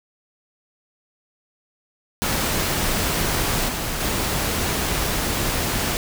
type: noise with level steps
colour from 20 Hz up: pink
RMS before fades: -22 / -26 / -23 dBFS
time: 2.22-5.97 s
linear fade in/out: 0 ms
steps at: 3.68 / 4 s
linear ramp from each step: 5 ms
effects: none